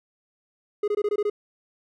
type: tone bursts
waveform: triangle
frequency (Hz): 415.3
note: G#4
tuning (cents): 0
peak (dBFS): -19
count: 7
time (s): 0.83-1.299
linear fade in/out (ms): 5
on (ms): 49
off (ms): 21
effects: none